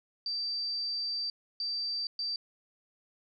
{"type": "tone bursts at uneven times", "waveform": "sine", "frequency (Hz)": 4663, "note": "D8", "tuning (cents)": -13, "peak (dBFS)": -31, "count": 3, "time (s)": [[0.26, 1.3], [1.6, 2.07], [2.19, 2.36]], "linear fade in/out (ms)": 2, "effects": []}